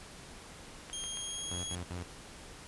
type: clicks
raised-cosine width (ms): 0.3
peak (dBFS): -29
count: 4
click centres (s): 0.899 / 1.039 / 1.172 / 1.921
type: tone with pitch glide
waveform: 15% pulse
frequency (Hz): 3222 to 3301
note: G7 to G#7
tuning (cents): +47 to -11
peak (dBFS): -30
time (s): 0.93-1.75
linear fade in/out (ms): 0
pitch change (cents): +42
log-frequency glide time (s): 1.03-1.62
type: tone bursts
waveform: sawtooth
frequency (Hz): 88.5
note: F2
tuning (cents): +23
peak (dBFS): -34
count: 3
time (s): 1.51-2.034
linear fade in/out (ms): 5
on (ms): 130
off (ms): 67
effects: pink hiss -50 dBFS RMS until 2.67 s + resampled to 24000 Hz